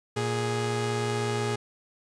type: tone pair together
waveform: sawtooth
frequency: 116.54 / 415.6 Hz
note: A#2 / G#4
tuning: 0 / +1 cents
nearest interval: octave + minor seventh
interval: 2201 cents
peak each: -25 dBFS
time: 0.16-1.56 s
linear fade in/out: 10 ms
effects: resampled to 22050 Hz